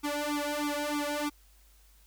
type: tone with flanger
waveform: sawtooth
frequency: 293.7 Hz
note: D4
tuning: in tune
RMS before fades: -32 dBFS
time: 0.03-1.3 s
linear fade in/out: 20 ms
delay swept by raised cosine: 0.85 to 2.15 ms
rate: 3.2 Hz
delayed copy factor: +1
effects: added 50 Hz sine -58 dBFS peak until 2.06 s + white hiss -64 dBFS RMS until 2.06 s